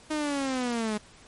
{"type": "linear sweep", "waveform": "sawtooth", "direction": "down", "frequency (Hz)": [311.1, 207.7], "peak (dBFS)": -23, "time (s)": [0.1, 0.98], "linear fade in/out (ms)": 10, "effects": ["pink hiss -53 dBFS RMS until 1.27 s", "MP3 48 kbps"]}